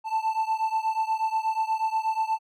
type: beating tone pair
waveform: triangle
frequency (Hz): 880 / 888.3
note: A5 / A5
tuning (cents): 0 / +16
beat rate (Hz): 8.3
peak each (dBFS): -24 / -26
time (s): 0.04-2.39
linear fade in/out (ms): 50
effects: none